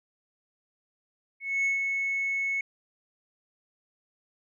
sine tone with ADSR envelope, 2200 Hz, C#7, 14 cents flat, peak -20 dBFS, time 1.4-2.61 s, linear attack 250 ms, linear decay 130 ms, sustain -5 dB, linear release 4 ms, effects tanh soft clip ceiling -22 dBFS

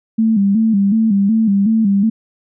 sine tone with vibrato, 210.2 Hz, G#3, 21 cents sharp, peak -10 dBFS, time 0.18-2.1 s, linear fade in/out 10 ms, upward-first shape square, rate 2.7 Hz, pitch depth 100 cents each way, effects none

